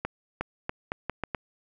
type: accelerating click train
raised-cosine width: 0.5 ms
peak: -14 dBFS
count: 7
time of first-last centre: 0.05-1.348 s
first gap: 360 ms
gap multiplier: 0.79
effects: none